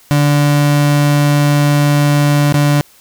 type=tone with dropouts; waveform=35% pulse; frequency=145.6 Hz; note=D3; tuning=15 cents flat; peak=-7 dBFS; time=0.11-2.81 s; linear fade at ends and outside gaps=0 ms; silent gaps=2.524-2.542 s; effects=white hiss -46 dBFS RMS until 3 s